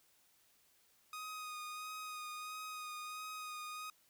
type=tone with vibrato; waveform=sawtooth; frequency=1244.5 Hz; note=D#6; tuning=in tune; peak=-40 dBFS; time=1.13-3.9 s; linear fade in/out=2 ms; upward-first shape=sine; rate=1.5 Hz; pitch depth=20 cents each way; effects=white hiss -71 dBFS RMS until 4.09 s